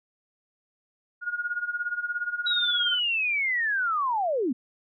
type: tone with tremolo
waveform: sine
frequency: 1435 Hz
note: F6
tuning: 47 cents sharp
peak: -24 dBFS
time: 1.21-3 s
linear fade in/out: 50 ms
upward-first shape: sine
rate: 17 Hz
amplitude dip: 80%
type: linear sweep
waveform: sine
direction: down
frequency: 3898 to 223.2 Hz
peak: -23 dBFS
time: 2.46-4.53 s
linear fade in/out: 10 ms
effects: none